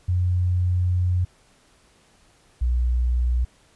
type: tone pair in turn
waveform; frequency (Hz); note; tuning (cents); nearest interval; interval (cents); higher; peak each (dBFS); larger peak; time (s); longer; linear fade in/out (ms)
sine; 90 / 60.93; F#2 / B1; -47 / -23; perfect fifth; 676; first; -18 / -18; neither; 0.08-1.25 / 2.61-3.45; first; 10
effects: pink hiss -58 dBFS RMS until 3.75 s + resampled to 24000 Hz